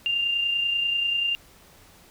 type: tone with amplitude modulation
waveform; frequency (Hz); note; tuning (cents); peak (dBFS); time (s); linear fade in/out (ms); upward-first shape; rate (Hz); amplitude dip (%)
sine; 2794; F7; 0; -20; 0.06-1.35; 0; sine; 30.3; 40
effects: pink hiss -53 dBFS RMS until 2.1 s